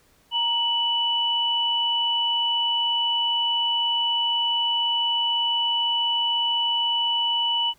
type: tone pair together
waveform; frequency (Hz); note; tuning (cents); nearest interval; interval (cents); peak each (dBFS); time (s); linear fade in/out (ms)
sine; 934.2 / 2966; A#5 / F#7; +3 / +4; octave + minor sixth; 2001; -27 / -21; 0.31-7.74; 50
effects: pink hiss -60 dBFS RMS until 7.78 s